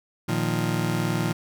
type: chord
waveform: 30% pulse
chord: Bb suspended fourth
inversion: none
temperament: just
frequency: 116.54 / 155.39 / 174.81 Hz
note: Bb2 / Eb3 / F3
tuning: 0 / -2 / +2 cents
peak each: -25 dBFS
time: 0.28-1.33 s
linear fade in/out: 10 ms
effects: none